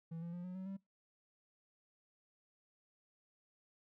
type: tone with pitch steps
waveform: triangle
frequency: 164.81 / 170.33 / 176.03 / 181.92 / 188.01 / 194.3 Hz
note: E3 / F3 / F3 / F#3 / F#3 / G3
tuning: 0 / -43 / +14 / -29 / +28 / -15 cents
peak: -40 dBFS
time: 0.11-0.77 s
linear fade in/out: 10 ms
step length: 110 ms
effects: noise-tail reverb RT60 0.2 s tail -24 dB re dry